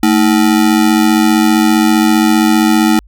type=ring-modulated tone; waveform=square; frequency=269.3 Hz; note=C#4; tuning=50 cents flat; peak=-5 dBFS; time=0.03-2.99 s; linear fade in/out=0 ms; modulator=47.6 Hz; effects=added 50 Hz sine -39 dBFS peak until 3.07 s